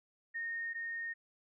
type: tone pair in turn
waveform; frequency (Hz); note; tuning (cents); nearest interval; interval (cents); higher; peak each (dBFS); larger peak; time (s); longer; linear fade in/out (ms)
sine; 1845 / 1845; A#6 / A#6; -18 / -18; unison; 0; neither; -36 / -37; first; 0.34-0.74 / 0.74-1.14; neither; 20
effects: none